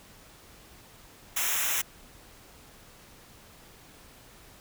white noise with comb filter, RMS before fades -28 dBFS, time 1.36-1.82 s, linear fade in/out 10 ms, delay 0.22 ms, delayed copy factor -0.9, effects pink hiss -53 dBFS RMS until 4.6 s

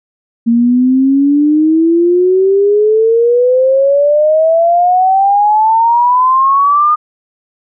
sine exponential sweep, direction up, 229.9 to 1227 Hz, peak -6 dBFS, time 0.46-6.96 s, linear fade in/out 20 ms, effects none

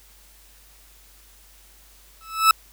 40% pulse tone with exponential growth, 1308 Hz, E6, 14 cents flat, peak -8 dBFS, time 2.21-2.51 s, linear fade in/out 2 ms, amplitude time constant 65 ms, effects added 49 Hz sine -53 dBFS peak until 2.72 s + white hiss -53 dBFS RMS until 2.72 s

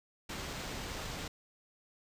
pink noise with sample-and-hold, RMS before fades -41 dBFS, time 0.29-1.28 s, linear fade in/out 5 ms, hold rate 11025 Hz, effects resampled to 32000 Hz

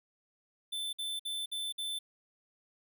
square tone bursts, 3530 Hz, A7, 5 cents sharp, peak -35 dBFS, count 5, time 0.72-1.99 s, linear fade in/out 10 ms, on 210 ms, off 55 ms, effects none

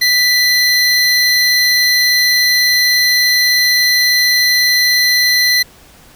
square tone pair together, 1975.5 / 4121 Hz, B6 / C8, 0 / -27 cents, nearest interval octave + minor second, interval 1273 cents, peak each -13 dBFS, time 0.01-5.63 s, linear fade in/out 10 ms, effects pink hiss -43 dBFS RMS until 6.15 s

